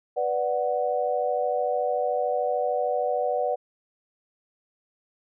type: chord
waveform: sine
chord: B minor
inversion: none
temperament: equal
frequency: 493.9 / 587.3 / 740 Hz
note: B4 / D5 / F#5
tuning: 0 / 0 / 0 cents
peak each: -27 dBFS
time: 0.16-3.56 s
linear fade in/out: 20 ms
effects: none